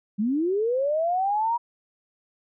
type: linear sweep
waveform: sine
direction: up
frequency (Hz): 194.5 to 961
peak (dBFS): -21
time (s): 0.18-1.58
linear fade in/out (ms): 20
effects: none